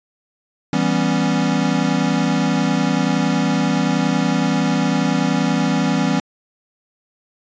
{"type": "chord", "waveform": "square", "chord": "C# half-diminished seventh", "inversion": "first", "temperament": "equal", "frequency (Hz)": [164.81, 196, 246.9, 277.2], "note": ["E3", "G3", "B3", "C#4"], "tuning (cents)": [0, 0, 0, 0], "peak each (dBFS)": -22, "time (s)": [0.73, 6.2], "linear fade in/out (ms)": 2, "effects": ["resampled to 16000 Hz"]}